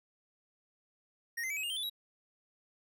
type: tone with pitch steps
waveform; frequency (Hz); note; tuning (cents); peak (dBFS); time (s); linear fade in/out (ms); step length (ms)
square; 1864.7 / 2069 / 2296 / 2547 / 2826 / 3136 / 3480 / 3861; A#6 / C7 / D7 / D#7 / F7 / G7 / A7 / B7; 0 / -20 / -40 / +40 / +20 / 0 / -20 / -40; -35; 1.37-1.898; 10; 66
effects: none